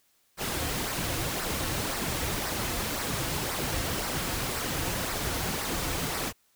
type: noise with flanger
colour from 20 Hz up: pink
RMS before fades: -31 dBFS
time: 0.37-6.33 s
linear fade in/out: 50 ms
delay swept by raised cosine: 0.29 to 5.09 ms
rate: 1.9 Hz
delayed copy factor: -0.5
effects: white hiss -68 dBFS RMS until 6.55 s